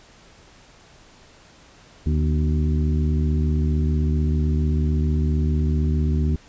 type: harmonic tone with a mistuned harmonic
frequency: 75.6 Hz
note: D#2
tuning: 49 cents flat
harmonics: 1 / 2 / 3 / 4 / 5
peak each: -19 / -24 / -27 / -34 / -35 dBFS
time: 2.06-6.36 s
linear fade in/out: 5 ms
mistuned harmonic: 3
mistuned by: +66 cents
effects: pink hiss -50 dBFS RMS until 6.48 s + resampled to 16000 Hz